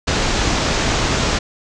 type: low-pass noise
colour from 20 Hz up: pink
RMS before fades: -18 dBFS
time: 0.07-1.39 s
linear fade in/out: 10 ms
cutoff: 7200 Hz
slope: 48 dB/octave
effects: none